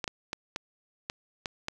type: clicks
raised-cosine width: 0.2 ms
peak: -15 dBFS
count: 7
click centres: 0.042 / 0.078 / 0.331 / 0.561 / 1.099 / 1.458 / 1.684 s
effects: none